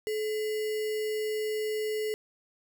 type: tone with sample-and-hold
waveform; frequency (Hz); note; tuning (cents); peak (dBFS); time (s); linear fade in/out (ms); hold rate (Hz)
sine; 430; A4; -40; -28; 0.07-2.14; 0; 2450
effects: none